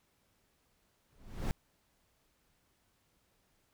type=noise with exponential growth; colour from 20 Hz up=brown; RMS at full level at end=-29 dBFS; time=1.1-1.51 s; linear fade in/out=0 ms; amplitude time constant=89 ms; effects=pink hiss -74 dBFS RMS until 3.73 s